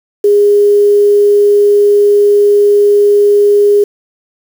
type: tone with quantisation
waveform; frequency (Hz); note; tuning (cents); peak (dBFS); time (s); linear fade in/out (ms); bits
sine; 410; G#4; -22; -4; 0.24-3.84; 5; 5
effects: none